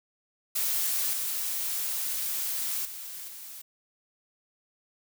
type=noise with level steps; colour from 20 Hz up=blue; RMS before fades=-28 / -31 / -40 / -43 dBFS; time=0.55-3.62 s; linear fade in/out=10 ms; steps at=1.13 / 2.85 / 3.28 s; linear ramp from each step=2 ms; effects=none